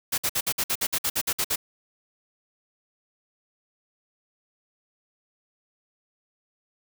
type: noise bursts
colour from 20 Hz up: white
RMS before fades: -25 dBFS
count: 13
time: 0.12-1.56 s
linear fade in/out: 10 ms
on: 60 ms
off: 55 ms
effects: none